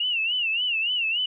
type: tone with vibrato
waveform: sine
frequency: 2800 Hz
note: F7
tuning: 4 cents sharp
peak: -22 dBFS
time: 0-1.26 s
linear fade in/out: 5 ms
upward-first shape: sine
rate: 3.5 Hz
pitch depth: 130 cents each way
effects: none